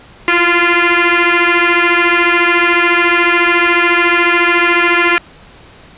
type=tone with frequency modulation; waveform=sine; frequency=339 Hz; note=E4; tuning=49 cents sharp; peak=-8 dBFS; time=0.28-5.18 s; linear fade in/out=0 ms; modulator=346 Hz; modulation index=7; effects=pink hiss -40 dBFS RMS until 5.97 s + resampled to 8000 Hz